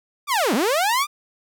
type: linear two-way sweep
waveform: sawtooth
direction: down then up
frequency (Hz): 1224 to 189.5 to 1224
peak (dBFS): -14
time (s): 0.27-1.07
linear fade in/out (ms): 50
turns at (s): 0.54
effects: none